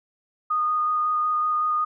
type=tone with vibrato; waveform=sine; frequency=1232 Hz; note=D#6; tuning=17 cents flat; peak=-20 dBFS; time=0.5-1.85 s; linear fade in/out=10 ms; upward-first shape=square; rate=5.4 Hz; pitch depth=8 cents each way; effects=none